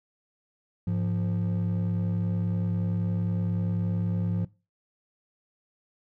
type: tone pair together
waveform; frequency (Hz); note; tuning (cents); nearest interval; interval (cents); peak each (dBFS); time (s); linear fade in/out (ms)
triangle; 104.01 / 174.61; G#2 / F3; +3 / 0; major sixth; 897; -24; 0.87-4.45; 5
effects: noise-tail reverb RT60 0.3 s tail -23 dB re dry + tanh soft clip ceiling -20 dBFS